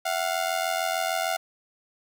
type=ring-modulated tone; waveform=sawtooth; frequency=707 Hz; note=F5; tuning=21 cents sharp; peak=-18 dBFS; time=0.05-1.37 s; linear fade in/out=10 ms; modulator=43.3 Hz; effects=none